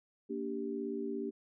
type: chord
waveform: sine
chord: G minor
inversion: first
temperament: equal with one note detuned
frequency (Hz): 233.1 / 290.1 / 392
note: Bb3 / D4 / G4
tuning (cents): 0 / -21 / 0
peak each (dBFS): -40 / -40 / -38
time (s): 0.29-1.31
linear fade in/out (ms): 20
effects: none